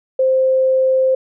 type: tone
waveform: sine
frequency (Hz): 523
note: C5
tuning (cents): -1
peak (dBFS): -11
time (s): 0.19-1.15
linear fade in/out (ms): 5
effects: none